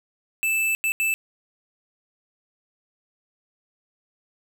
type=tone bursts at uneven times; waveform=square; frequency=2638 Hz; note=E7; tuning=1 cent sharp; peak=-21 dBFS; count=3; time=0.43-0.75 / 0.84-0.92 / 1-1.14 s; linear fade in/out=0 ms; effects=none